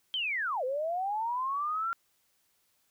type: linear two-way sweep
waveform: sine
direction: down then up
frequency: 3200 to 493.5 to 1386 Hz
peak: -29 dBFS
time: 0.14-1.93 s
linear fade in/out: 0 ms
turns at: 0.64 s
effects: white hiss -72 dBFS RMS until 2.9 s